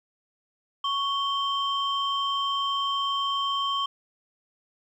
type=tone pair together; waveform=sine; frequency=1108.7 / 3136 Hz; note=C#6 / G7; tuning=0 / 0 cents; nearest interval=octave + tritone; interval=1800 cents; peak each=-25 / -27 dBFS; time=0.84-3.86 s; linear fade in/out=5 ms; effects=tanh soft clip ceiling -19 dBFS + 10-bit